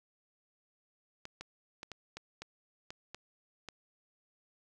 clicks, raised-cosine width 0.2 ms, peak -26 dBFS, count 9, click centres 1.254 / 1.41 / 1.831 / 1.917 / 2.17 / 2.42 / 2.905 / 3.146 / 3.687 s, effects none

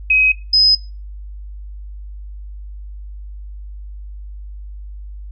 sine tone pair in turn, 2533 / 5056 Hz, D#7 / D#8, +30 / +27 cents, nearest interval octave, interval 1197 cents, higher second, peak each -9 dBFS, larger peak neither, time 0.1-0.32 / 0.53-0.75 s, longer neither, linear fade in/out 5 ms, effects noise-tail reverb RT60 0.3 s tail -20 dB re dry + added 50 Hz sine -29 dBFS peak until 5.31 s

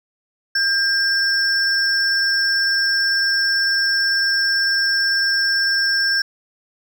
triangle tone pair together, 1600 / 5391 Hz, G6 / E8, +35 / +38 cents, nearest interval octave + major sixth, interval 2103 cents, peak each -16 / -18 dBFS, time 0.55-6.22 s, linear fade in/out 5 ms, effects none

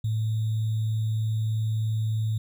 sine tone with sample-and-hold, 109.6 Hz, A2, 6 cents flat, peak -23 dBFS, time 0.04-2.38 s, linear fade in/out 5 ms, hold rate 3675 Hz, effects none

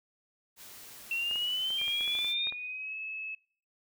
white noise, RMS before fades -49 dBFS, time 0.56-2.35 s, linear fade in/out 50 ms
sine exponential sweep, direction up, 2703 to 3732 Hz, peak -29 dBFS, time 1.11-2.5 s, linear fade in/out 2 ms
clicks, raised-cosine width 0.5 ms, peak -31 dBFS, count 12, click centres 1.312 / 1.358 / 1.705 / 1.815 / 1.88 / 2.009 / 2.078 / 2.152 / 2.189 / 2.246 / 2.471 / 2.524 s
sine tone with pitch glide, 2391 to 2592 Hz, D7 to E7, +30 to -30 cents, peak -36 dBFS, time 1.78-3.35 s, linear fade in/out 5 ms, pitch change +140 cents, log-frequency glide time 2.34-2.97 s
effects noise-tail reverb RT60 0.5 s tail -22 dB re dry

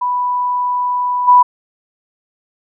sine tone with level steps, 987.8 Hz, B5, in tune, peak -14 / -4 dBFS, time 0.01-1.43 s, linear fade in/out 10 ms, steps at 1.27 s, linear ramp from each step 20 ms, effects none

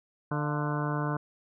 harmonic tone with a mistuned harmonic, 148.6 Hz, D3, 21 cents sharp, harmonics 1 / 2 / 3 / 4 / 5 / 6 / 7 / 8 / 9 / 10, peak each -30 / -35 / -39 / -40 / -41 / -41 / -37 / -42 / -43 / -40 dBFS, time 0.31-1.17 s, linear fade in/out 5 ms, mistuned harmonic 5, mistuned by -79 cents, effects none

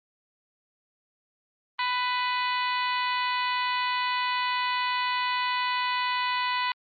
harmonic tone with a mistuned harmonic, 496.8 Hz, B4, 10 cents sharp, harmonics 2 / 3 / 4 / 5 / 6 / 7 / 8 / 9, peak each -27 / -37 / -32 / -35 / -36 / -40 / -38 / -41 dBFS, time 1.79-6.72 s, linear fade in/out 2 ms, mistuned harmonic 9, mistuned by -25 cents, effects Opus 24 kbps

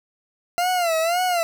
40% pulse tone with vibrato, 687 Hz, F5, 29 cents flat, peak -18 dBFS, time 0.58-1.43 s, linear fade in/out 0 ms, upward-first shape sine, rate 1.9 Hz, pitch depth 120 cents each way, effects none

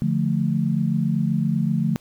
sine chord, D minor, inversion none, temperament equal, 146.83 / 174.61 / 220 Hz, D3 / F3 / A3, 0 / 0 / 0 cents, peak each -23 dBFS, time 0.02-1.96 s, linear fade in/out 0 ms, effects pink hiss -55 dBFS RMS until 2 s

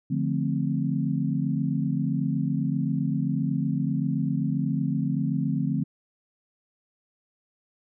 sine chord, D minor seventh, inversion none, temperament equal, 146.83 / 174.61 / 220 / 261.6 Hz, D3 / F3 / A3 / C4, 0 / 0 / 0 / 0 cents, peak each -27 / -29 / -30 / -29 dBFS, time 0.1-5.84 s, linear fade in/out 10 ms, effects none

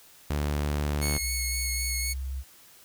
sawtooth tone, 73.42 Hz, D2, in tune, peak -22 dBFS, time 0.3-1.18 s, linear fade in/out 5 ms
10% pulse tone with vibrato, 2193 Hz, C#7, 19 cents flat, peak -20 dBFS, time 1.01-2.14 s, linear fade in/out 20 ms, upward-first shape sine, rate 3.9 Hz, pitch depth 13 cents each way
sine tone with pitch glide, 63.4 to 66.25 Hz, B1 to C2, +46 to +22 cents, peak -30 dBFS, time 1.19-2.44 s, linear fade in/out 50 ms, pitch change +76 cents, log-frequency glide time 2.07-2.18 s
effects white hiss -54 dBFS RMS until 2.84 s

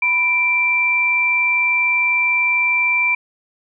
sine tone pair together, 987.8 / 2349 Hz, B5 / D7, 0 / 0 cents, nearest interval octave + minor third, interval 1500 cents, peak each -25 / -14 dBFS, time 0.02-3.15 s, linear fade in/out 5 ms, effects none

